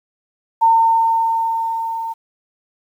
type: tone with level ramp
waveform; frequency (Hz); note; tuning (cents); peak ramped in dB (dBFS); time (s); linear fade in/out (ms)
sine; 908; A#5; -46; -8 to -22; 0.61-2.14; 20
effects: 8-bit